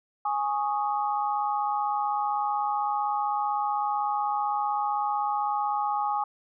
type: chord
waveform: sine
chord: Ab suspended fourth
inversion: none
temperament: equal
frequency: 830.6 / 1108.7 / 1244.5 Hz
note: Ab5 / Db6 / Eb6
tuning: 0 / 0 / 0 cents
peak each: -26 / -32 / -32 dBFS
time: 0.25-6.24 s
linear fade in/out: 5 ms
effects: none